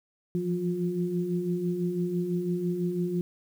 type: tone cluster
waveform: sine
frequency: 170.4 / 176.4 / 355.9 Hz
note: F3 / F3 / F4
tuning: -42 / +18 / +33 cents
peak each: -34 / -29 / -30 dBFS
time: 0.35-3.21 s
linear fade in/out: 0 ms
effects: 9-bit